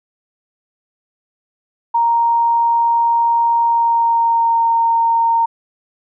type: tone with pitch glide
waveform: sine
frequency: 932.3 to 921.1 Hz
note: A#5 to A#5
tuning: 0 to -21 cents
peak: -11 dBFS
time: 1.94-5.46 s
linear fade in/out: 10 ms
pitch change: -21 cents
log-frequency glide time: 3.63-4.66 s
effects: none